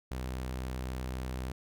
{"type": "tone", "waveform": "sawtooth", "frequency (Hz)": 63.7, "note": "C2", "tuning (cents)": -46, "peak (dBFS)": -31, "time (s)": [0.11, 1.52], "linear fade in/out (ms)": 5, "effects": []}